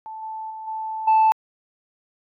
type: tone with level steps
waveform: sine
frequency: 878 Hz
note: A5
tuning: 4 cents flat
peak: -32 / -29 / -32 / -26 / -11 dBFS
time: 0.06-1.32 s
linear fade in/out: 0 ms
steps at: 0.22 / 0.5 / 0.67 / 1.07 s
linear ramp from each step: 10 ms
effects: tanh soft clip ceiling -11 dBFS